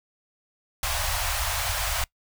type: band-stop noise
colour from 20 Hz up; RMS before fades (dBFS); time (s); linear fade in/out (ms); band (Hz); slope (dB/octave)
pink; -27; 0.83-2.04; 2; 100 to 610; 48
effects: noise-tail reverb RT60 0.1 s tail -23 dB re dry